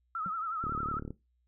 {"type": "tone with vibrato", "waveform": "sine", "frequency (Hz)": 1307, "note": "E6", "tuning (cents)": -15, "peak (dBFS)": -32, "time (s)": [0.15, 0.99], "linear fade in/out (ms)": 2, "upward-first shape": "triangle", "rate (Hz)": 11, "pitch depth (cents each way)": 100}
{"type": "tone with exponential decay", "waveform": "triangle", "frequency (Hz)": 183.4, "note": "F#3", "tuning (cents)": -15, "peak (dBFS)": -33, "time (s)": [0.26, 0.35], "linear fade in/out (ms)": 0, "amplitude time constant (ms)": 18}
{"type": "click train", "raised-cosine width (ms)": 3, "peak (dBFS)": -26, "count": 18, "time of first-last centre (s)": [0.64, 1.106], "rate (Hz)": 36.5}
{"effects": ["noise-tail reverb RT60 0.2 s tail -18 dB re dry", "added 61 Hz sine -70 dBFS peak until 1.47 s"]}